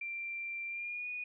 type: tone with pitch glide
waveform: sine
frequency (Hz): 2362 to 2464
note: D7 to D#7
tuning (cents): +9 to -17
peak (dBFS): -37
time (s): 0.01-1.24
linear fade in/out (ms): 5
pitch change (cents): +74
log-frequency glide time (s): 0.67-1.08
effects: none